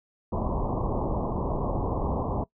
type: low-pass noise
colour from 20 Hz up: pink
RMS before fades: -28 dBFS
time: 0.32-2.44 s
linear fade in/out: 5 ms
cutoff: 1100 Hz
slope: 96 dB/octave
effects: noise-tail reverb RT60 0.1 s tail -21 dB re dry